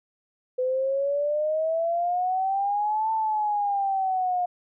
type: exponential two-way sweep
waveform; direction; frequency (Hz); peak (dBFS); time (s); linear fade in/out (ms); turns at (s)
sine; up then down; 503 to 890 to 711; -22; 0.58-4.46; 10; 3.12
effects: none